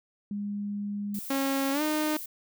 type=tone; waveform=sine; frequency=204.2 Hz; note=G#3; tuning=29 cents flat; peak=-30 dBFS; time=0.31-1.19 s; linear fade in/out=2 ms
type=noise; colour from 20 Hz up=violet; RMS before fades=-39 dBFS; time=1.14-2.26 s; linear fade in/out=5 ms
type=tone with pitch glide; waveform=sawtooth; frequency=272.7 to 306.1 Hz; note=C#4 to D#4; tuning=-28 to -28 cents; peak=-22 dBFS; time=1.3-2.17 s; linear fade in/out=5 ms; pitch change=+200 cents; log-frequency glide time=1.72-1.82 s
effects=none